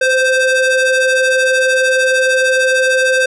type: ring-modulated tone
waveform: square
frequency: 523.3 Hz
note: C5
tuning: in tune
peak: -8 dBFS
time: 0.01-3.26 s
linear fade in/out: 5 ms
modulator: 1040 Hz
effects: resampled to 24000 Hz